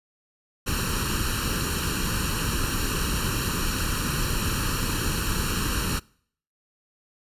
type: noise with comb filter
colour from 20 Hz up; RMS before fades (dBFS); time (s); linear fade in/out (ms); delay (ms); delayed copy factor
pink; -26; 0.66-6; 20; 0.71; +0.85
effects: noise-tail reverb RT60 0.6 s tail -25 dB re dry + resampled to 32000 Hz